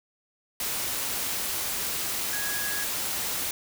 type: tone in noise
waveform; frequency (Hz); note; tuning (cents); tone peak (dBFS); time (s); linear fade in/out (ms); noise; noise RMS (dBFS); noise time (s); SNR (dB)
sine; 1661.2; G#6; 0; -33; 2.33-2.84; 2; white; -30; 0.6-3.51; -6
effects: none